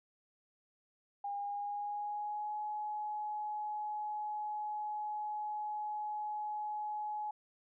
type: tone with pitch glide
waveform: sine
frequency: 809 to 844.3 Hz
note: G#5 to G#5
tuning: -46 to +28 cents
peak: -36 dBFS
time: 1.24-7.31 s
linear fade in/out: 5 ms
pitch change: +74 cents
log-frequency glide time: 1.34-2.56 s
effects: none